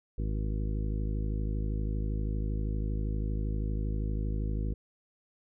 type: harmonic tone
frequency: 52.6 Hz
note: G#1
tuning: 23 cents sharp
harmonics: 1 / 2 / 3 / 4 / 5 / 6 / 7 / 9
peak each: -30 / -36 / -40 / -42 / -44 / -46 / -47 / -49 dBFS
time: 0.18-4.74 s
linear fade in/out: 5 ms
effects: none